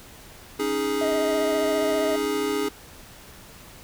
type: chord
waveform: square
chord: C# suspended second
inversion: none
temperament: equal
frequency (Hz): 277.2 / 311.1 / 415.3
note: C#4 / D#4 / G#4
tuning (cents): 0 / 0 / 0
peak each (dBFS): -31 / -30 / -26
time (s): 0.59-2.69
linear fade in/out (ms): 10
type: tone with vibrato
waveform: triangle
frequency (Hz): 634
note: D#5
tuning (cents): +32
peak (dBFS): -22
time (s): 1.01-2.16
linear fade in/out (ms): 5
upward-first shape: triangle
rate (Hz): 15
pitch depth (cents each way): 40
effects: pink hiss -46 dBFS RMS until 3.83 s